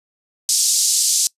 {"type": "band-pass noise", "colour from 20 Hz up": "white", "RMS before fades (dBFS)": -17, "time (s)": [0.49, 1.27], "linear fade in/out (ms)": 0, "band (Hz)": [4800, 8700], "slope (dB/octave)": 24, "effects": ["noise-tail reverb RT60 0.1 s tail -22 dB re dry", "resampled to 32000 Hz"]}